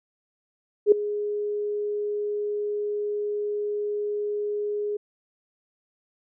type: tone with ADSR envelope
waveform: sine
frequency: 415.3 Hz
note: G#4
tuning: in tune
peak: -9 dBFS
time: 0.86-4.97 s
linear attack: 59 ms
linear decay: 4 ms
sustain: -16 dB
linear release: 7 ms
effects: none